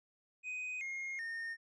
triangle tone with pitch steps, 2502 / 2141 / 1831.6 Hz, D#7 / C7 / A#6, +9 / +39 / -31 cents, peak -37 dBFS, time 0.43-1.57 s, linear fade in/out 50 ms, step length 380 ms, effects resampled to 22050 Hz

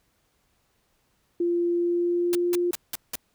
sine tone with pitch glide, 345.7 to 351.3 Hz, F4 to F4, -18 to +10 cents, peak -21 dBFS, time 1.4-2.71 s, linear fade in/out 5 ms, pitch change +28 cents, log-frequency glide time 1.72-2.54 s
white noise bursts, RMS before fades -30 dBFS, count 5, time 2.33-3.155 s, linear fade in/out 0 ms, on 21 ms, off 180 ms
effects pink hiss -69 dBFS RMS until 3.34 s

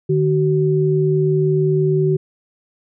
sine tone pair together, 151.6 / 377.7 Hz, D#3 / F#4, -45 / +36 cents, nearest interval octave + major third, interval 1581 cents, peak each -16 dBFS, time 0.09-2.17 s, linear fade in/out 10 ms, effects none

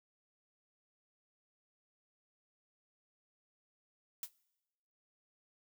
blue noise with exponential decay, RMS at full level -36 dBFS, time 4.23-4.31 s, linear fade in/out 1 ms, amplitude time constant 16 ms, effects noise-tail reverb RT60 1.0 s tail -23 dB re dry

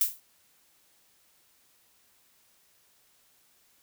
violet noise with exponential decay, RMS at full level -20 dBFS, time 0.01-0.2 s, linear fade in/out 2 ms, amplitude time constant 41 ms, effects white hiss -65 dBFS RMS until 3.82 s

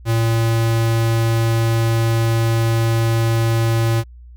square tone, 114.2 Hz, A#2, 35 cents flat, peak -15 dBFS, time 0.05-4.04 s, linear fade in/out 50 ms, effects added 60 Hz sine -37 dBFS peak until 4.36 s

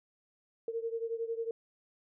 sine beating tone pair, 454.7 / 465.7 Hz, A#4 / A#4, -43 / -2 cents, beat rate 11 Hz, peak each -35 / -38 dBFS, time 0.68-1.51 s, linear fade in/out 2 ms, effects none

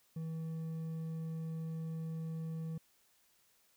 triangle tone with hard clipping, 161.5 Hz, E3, 35 cents flat, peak -39 dBFS, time 0.16-2.78 s, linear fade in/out 5 ms, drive 7 dB, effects white hiss -71 dBFS RMS until 3.76 s

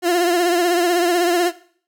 30% pulse tone with vibrato, 349.2 Hz, F4, in tune, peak -12 dBFS, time 0.02-1.52 s, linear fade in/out 50 ms, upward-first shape triangle, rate 16 Hz, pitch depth 73 cents each way, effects noise-tail reverb RT60 0.5 s tail -17 dB re dry

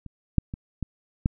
clicks, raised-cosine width 5 ms, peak -27 / -6 / -20 / -16 / -9 dBFS, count 5, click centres 0.063 / 0.383 / 0.539 / 0.827 / 1.259 s, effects none

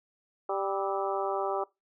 harmonic tone with a mistuned harmonic, 196 Hz, G3, in tune, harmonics 2 / 3 / 4 / 5 / 6 / 7, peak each -33 / -34 / -33 / -39 / -37 / -40 dBFS, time 0.49-1.64 s, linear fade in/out 5 ms, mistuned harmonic 7, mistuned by -89 cents, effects noise-tail reverb RT60 0.2 s tail -21 dB re dry

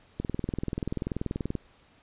click train, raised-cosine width 3 ms, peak -17 dBFS, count 29, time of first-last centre 0.2-1.553 s, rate 20.7 Hz, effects pink hiss -60 dBFS RMS until 2.02 s + resampled to 8000 Hz

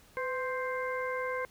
harmonic tone with a mistuned harmonic, 524 Hz, C5, 2 cents sharp, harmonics 1 / 2 / 3 / 4, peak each -34 / -37 / -39 / -40 dBFS, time 0.17-1.45 s, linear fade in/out 0 ms, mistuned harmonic 1, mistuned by -60 cents, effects pink hiss -60 dBFS RMS until 1.5 s

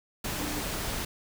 sine tone in noise, 297.2 Hz, D4, 21 cents sharp, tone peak -36 dBFS, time 0.39-0.61 s, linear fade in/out 5 ms, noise pink, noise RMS -33 dBFS, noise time 0.24-1.05 s, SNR -6 dB, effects none

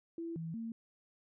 sine tone with pitch steps, 333.5 / 163.6 / 227.6 Hz, E4 / E3 / A#3, +20 / -13 / -41 cents, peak -38 dBFS, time 0.18-0.72 s, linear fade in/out 2 ms, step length 180 ms, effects none

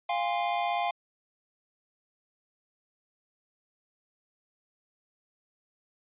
square chord, F minor, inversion none, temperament equal with one note detuned, 698.5 / 814.5 / 1046.5 Hz, F5 / Ab5 / C6, 0 / -34 / 0 cents, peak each -30 / -32 / -36 dBFS, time 0.09-0.91 s, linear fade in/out 5 ms, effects resampled to 8000 Hz

